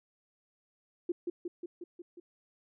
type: tone with echo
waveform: sine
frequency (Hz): 349.2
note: F4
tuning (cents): 0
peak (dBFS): -28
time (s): 1.09-1.12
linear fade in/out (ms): 5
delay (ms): 180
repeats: 6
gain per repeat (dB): -3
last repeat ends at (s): 2.2
effects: none